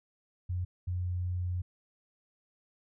sine tone bursts at uneven times, 89.7 Hz, F2, 47 cents sharp, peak -30 dBFS, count 2, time 0.49-0.65 / 0.87-1.62 s, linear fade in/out 10 ms, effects none

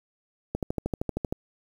click train, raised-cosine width 2 ms, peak -14 dBFS, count 11, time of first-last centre 0.55-1.325 s, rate 12.9 Hz, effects 8-bit

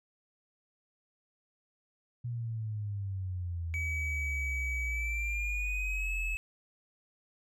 sine exponential sweep, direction down, 121.7 to 41.2 Hz, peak -33 dBFS, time 2.24-6.36 s, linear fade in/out 10 ms
triangle tone with pitch glide, 2278 to 2587 Hz, C#7 to E7, +47 to -33 cents, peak -32 dBFS, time 3.74-6.37 s, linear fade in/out 0 ms, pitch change +220 cents, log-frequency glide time 4.86-6.12 s
effects none

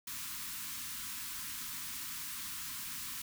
white band-stop noise, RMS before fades -42 dBFS, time 0.07-3.22 s, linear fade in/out 5 ms, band 310 to 940 Hz, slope 96 dB/octave, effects none

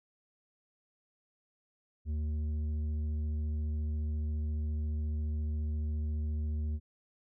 sine tone with tanh clipping, 76.2 Hz, D#2, 36 cents flat, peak -32 dBFS, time 2.05-6.8 s, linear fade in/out 50 ms, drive 7 dB, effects none

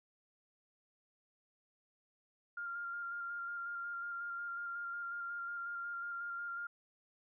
sine tone with vibrato, 1396.9 Hz, F6, in tune, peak -39 dBFS, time 2.57-6.67 s, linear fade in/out 5 ms, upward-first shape square, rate 5.5 Hz, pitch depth 15 cents each way, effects none

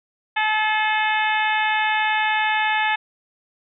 harmonic tone with a mistuned harmonic, 430.8 Hz, A4, 37 cents flat, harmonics 2 / 3 / 4 / 5 / 6 / 7 / 8, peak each -21 / -33 / -23 / -27 / -27 / -32 / -33 dBFS, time 0.36-2.96 s, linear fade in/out 10 ms, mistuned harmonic 8, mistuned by +65 cents, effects none

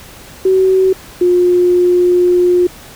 sine tone pair in turn, 377.8 / 356.6 Hz, F#4 / F4, +36 / +36 cents, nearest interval minor second, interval 100 cents, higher first, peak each -7 dBFS, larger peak neither, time 0.45-0.93 / 1.21-2.67 s, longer second, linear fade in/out 5 ms, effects pink hiss -36 dBFS RMS until 2.95 s

